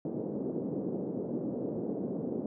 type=band-pass noise; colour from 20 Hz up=pink; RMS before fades=-35 dBFS; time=0.05-2.46 s; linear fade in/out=2 ms; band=180 to 480 Hz; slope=24 dB/octave; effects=none